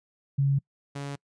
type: tone pair in turn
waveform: sine / sawtooth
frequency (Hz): 138.59 / 141.18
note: C#3 / C#3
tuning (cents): 0 / +32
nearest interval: unison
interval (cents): 32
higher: second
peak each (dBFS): -20 / -29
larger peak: first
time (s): 0.38-0.59 / 0.95-1.16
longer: neither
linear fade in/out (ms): 10
effects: noise-tail reverb RT60 0.1 s tail -26 dB re dry + resampled to 22050 Hz